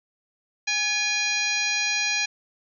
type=harmonic tone with a mistuned harmonic; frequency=817 Hz; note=G#5; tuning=29 cents flat; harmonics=1 / 2 / 3 / 4 / 5 / 6 / 7 / 8; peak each=-37 / -31 / -25 / -36 / -29 / -35 / -32 / -34 dBFS; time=0.67-2.26 s; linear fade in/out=10 ms; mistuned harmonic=2; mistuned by=+69 cents; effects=none